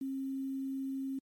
sine tone with quantisation, 268.8 Hz, C4, 47 cents sharp, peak -34 dBFS, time 0.01-1.19 s, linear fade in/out 5 ms, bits 10, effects MP3 64 kbps

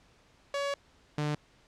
sawtooth tone pair in turn, 563 / 149.12 Hz, C#5 / D3, +27 / +27 cents, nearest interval octave + major seventh, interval 2300 cents, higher first, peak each -26 / -25 dBFS, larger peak second, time 0.54-0.74 / 1.18-1.35 s, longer first, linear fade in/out 2 ms, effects pink hiss -63 dBFS RMS until 1.67 s + low-pass 6000 Hz 12 dB/octave

